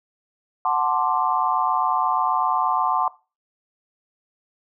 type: chord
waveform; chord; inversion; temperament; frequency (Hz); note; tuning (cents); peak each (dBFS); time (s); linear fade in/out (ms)
sine; D dominant seventh; first; equal; 740 / 880 / 1046.5 / 1174.7; F#5 / A5 / C6 / D6; 0 / 0 / 0 / 0; -24 / -24 / -23 / -25; 0.65-3.08; 2
effects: noise-tail reverb RT60 0.3 s tail -19 dB re dry